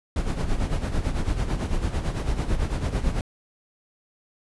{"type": "noise with tremolo", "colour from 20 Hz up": "brown", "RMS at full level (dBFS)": -22, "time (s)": [0.16, 3.21], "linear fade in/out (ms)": 2, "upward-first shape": "sine", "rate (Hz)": 9, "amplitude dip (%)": 65, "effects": ["resampled to 24000 Hz"]}